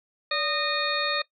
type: harmonic tone with a mistuned harmonic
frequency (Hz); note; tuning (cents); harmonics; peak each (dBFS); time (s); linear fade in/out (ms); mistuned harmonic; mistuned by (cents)
615; D#5; -20; 1 / 2 / 3 / 4 / 6 / 7; -31 / -31 / -31 / -31 / -31 / -31; 0.31-1.22; 5; 1; -110
effects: noise-tail reverb RT60 0.1 s tail -19 dB re dry